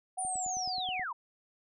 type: tone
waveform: sine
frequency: 740 Hz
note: F#5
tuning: in tune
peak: -35 dBFS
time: 0.17-1.04 s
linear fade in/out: 10 ms
type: linear sweep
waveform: sine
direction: down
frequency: 9630 to 868 Hz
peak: -34 dBFS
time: 0.18-1.13 s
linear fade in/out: 10 ms
type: click train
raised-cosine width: 3 ms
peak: -38 dBFS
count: 8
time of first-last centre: 0.25-0.995 s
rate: 9.39 Hz
effects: none